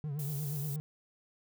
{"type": "tone with vibrato", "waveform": "triangle", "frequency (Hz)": 146, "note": "D3", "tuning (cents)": -10, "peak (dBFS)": -32, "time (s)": [0.04, 0.8], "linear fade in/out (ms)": 0, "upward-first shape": "triangle", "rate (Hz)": 8.5, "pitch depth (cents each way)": 120}
{"type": "noise", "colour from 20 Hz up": "violet", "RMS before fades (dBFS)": -43, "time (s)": [0.19, 0.76], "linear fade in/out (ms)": 2}
{"effects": []}